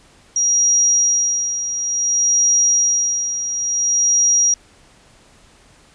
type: tone with tremolo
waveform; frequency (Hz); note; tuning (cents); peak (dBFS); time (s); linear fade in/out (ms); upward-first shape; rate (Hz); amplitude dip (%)
sine; 5720; F8; +41; -11; 0.36-4.54; 2; sine; 0.57; 65
effects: pink hiss -50 dBFS RMS until 5.94 s + resampled to 22050 Hz